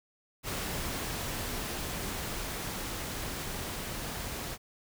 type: noise with level ramp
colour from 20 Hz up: pink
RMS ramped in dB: -35 to -38 dBFS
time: 0.43-4.58 s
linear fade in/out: 50 ms
effects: none